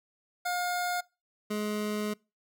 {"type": "tone pair in turn", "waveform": "25% pulse", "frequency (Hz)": [713, 210.6], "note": ["F5", "G#3"], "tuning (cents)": [36, 24], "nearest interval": "octave + major sixth", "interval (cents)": 2112, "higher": "first", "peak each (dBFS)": [-25, -26], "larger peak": "first", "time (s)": [[0.45, 1.01], [1.5, 2.14]], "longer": "second", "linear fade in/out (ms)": 10, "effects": ["noise-tail reverb RT60 0.3 s tail -26 dB re dry"]}